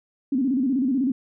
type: tone with vibrato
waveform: sine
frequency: 261.6 Hz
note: C4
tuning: in tune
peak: -19 dBFS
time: 0.32-1.12 s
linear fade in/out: 5 ms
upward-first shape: square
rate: 16 Hz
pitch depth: 110 cents each way
effects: none